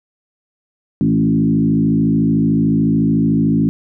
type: tone with frequency modulation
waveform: sine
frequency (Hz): 221.1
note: A3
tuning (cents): +9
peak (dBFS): -11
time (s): 1.01-3.69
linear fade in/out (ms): 0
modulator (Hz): 53.7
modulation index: 1.5
effects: none